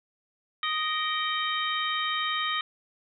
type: harmonic tone with a mistuned harmonic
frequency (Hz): 622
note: D#5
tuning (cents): -1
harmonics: 2 / 3 / 4 / 5 / 6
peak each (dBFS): -30 / -33 / -36 / -33 / -33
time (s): 0.63-2.61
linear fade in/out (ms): 2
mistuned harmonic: 4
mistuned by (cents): -110
effects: none